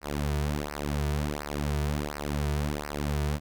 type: tone with flanger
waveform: sawtooth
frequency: 73.42 Hz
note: D2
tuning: in tune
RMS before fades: -30 dBFS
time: 0.01-3.4 s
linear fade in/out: 50 ms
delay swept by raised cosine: 0.28 to 3.78 ms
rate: 1.4 Hz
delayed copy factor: -0.9
effects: none